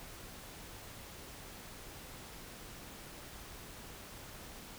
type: silence
effects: pink hiss -50 dBFS RMS until 4.78 s